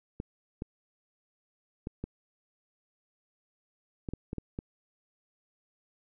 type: clicks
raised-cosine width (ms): 3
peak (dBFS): -22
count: 9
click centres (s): 0.201 / 0.621 / 1.871 / 2.04 / 4.088 / 4.136 / 4.331 / 4.383 / 4.589
effects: none